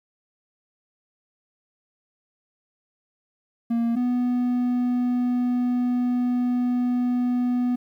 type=tone pair in turn; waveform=triangle; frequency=233.1 / 246.5 Hz; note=A#3 / B3; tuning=0 / -3 cents; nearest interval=minor second; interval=97 cents; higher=second; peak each=-18 dBFS; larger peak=neither; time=3.7-3.96 / 3.96-7.76 s; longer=second; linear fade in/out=10 ms; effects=10-bit